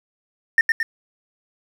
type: tone with echo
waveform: triangle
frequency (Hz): 1816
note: A#6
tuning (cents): -46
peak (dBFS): -7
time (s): 0.58-0.61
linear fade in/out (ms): 2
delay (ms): 110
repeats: 2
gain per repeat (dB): -5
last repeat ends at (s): 0.83
effects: tanh soft clip ceiling -8 dBFS + 8-bit